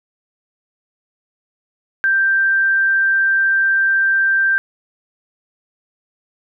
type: tone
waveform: sine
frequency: 1573 Hz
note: G6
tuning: 6 cents sharp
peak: -12 dBFS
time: 2.04-4.58 s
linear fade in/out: 0 ms
effects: none